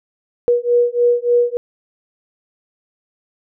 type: beating tone pair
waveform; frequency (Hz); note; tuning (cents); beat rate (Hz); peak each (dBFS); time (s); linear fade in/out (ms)
sine; 480 / 483.4; B4 / B4; -49 / -37; 3.4; -15; 0.48-1.57; 0
effects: none